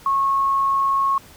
sine tone, 1094 Hz, C#6, 23 cents flat, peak -16 dBFS, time 0.06-1.18 s, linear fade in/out 2 ms, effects pink hiss -46 dBFS RMS until 1.36 s

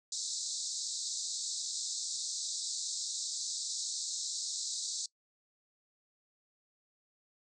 white band-pass noise, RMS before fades -38 dBFS, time 0.12-5.06 s, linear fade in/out 2 ms, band 3800 to 8100 Hz, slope 96 dB/octave, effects noise-tail reverb RT60 0.1 s tail -23 dB re dry

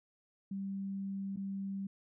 sine tone with dropouts, 195.6 Hz, G3, 4 cents flat, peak -36 dBFS, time 0.51-1.87 s, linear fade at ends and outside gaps 5 ms, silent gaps 1.362-1.371 s, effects none

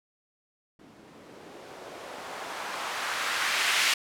violet noise with low-pass filter sweep, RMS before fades -32 dBFS, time 0.79-3.94 s, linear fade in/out 5 ms, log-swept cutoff 220 to 2400 Hz, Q 1.1, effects none

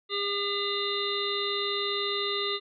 harmonic tone, 403.3 Hz, G4, 49 cents sharp, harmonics 1 / 3 / 5 / 7 / 9 / 10, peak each -32 / -35 / -37 / -38 / -32 / -35 dBFS, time 0.09-2.6 s, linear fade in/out 50 ms, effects none

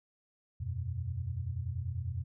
sine chord, E suspended second, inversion none, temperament equal, 82.41 / 92.5 / 123.47 Hz, E2 / F#2 / B2, 0 / 0 / 0 cents, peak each -39 / -37 / -38 dBFS, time 0.6-2.24 s, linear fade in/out 10 ms, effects none

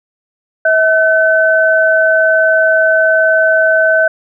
sine tone pair together, 643 / 1521.8 Hz, E5 / F#6, -43 / +48 cents, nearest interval octave + minor third, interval 1491 cents, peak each -10 dBFS, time 0.65-4.08 s, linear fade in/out 5 ms, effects none

